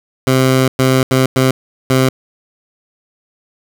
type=tone bursts at uneven times; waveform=15% pulse; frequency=130.81 Hz; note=C3; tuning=in tune; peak=-3 dBFS; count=5; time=0.27-0.68 / 0.79-1.03 / 1.11-1.26 / 1.36-1.51 / 1.9-2.09 s; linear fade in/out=2 ms; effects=none